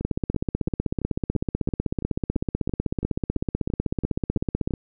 two click trains, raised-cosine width 3 ms, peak -17 / -10 dBFS, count 15 / 76, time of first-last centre 0.01-4.708 / 0.05-4.737 s, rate 2.98 / 16 Hz, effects none

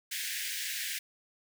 pink high-pass noise, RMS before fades -36 dBFS, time 0.11-0.99 s, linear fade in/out 10 ms, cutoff 1600 Hz, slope 96 dB/octave, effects none

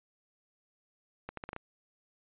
accelerating click train, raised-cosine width 0.5 ms, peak -24 dBFS, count 6, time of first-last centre 1.29-1.564 s, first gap 83 ms, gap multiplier 0.79, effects resampled to 8000 Hz

